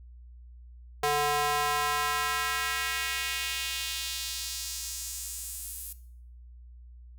square tone with high-pass filter sweep, 146.83 Hz, D3, in tune, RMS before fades -31 dBFS, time 1.03-5.93 s, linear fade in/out 5 ms, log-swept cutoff 580 to 11000 Hz, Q 1.4, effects noise-tail reverb RT60 0.6 s tail -17 dB re dry + added 60 Hz sine -46 dBFS peak until 7.18 s

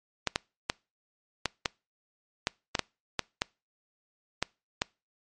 clicks, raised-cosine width 0.2 ms, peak -8 dBFS, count 12, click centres 0.273 / 0.359 / 0.699 / 1.457 / 1.658 / 2.471 / 2.752 / 2.793 / 3.193 / 3.419 / 4.426 / 4.819 s, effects noise-tail reverb RT60 0.3 s tail -26 dB re dry + MP3 48 kbps

